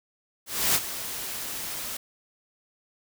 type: noise with ADSR envelope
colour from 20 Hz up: white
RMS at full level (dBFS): -21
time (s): 0.46-1.97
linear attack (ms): 290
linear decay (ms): 44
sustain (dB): -13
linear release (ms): 5
effects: none